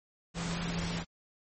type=tone in noise; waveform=sine; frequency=170.1 Hz; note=F3; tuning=45 cents flat; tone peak=-34 dBFS; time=0.34-1.05 s; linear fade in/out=50 ms; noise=pink; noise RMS=-37 dBFS; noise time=0.34-1.05 s; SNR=0 dB; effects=MP3 32 kbps